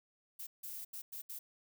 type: noise bursts at uneven times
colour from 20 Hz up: violet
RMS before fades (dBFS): -45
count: 5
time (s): 0.39-0.47 / 0.63-0.85 / 0.93-1.02 / 1.12-1.22 / 1.29-1.39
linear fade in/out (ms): 10
effects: none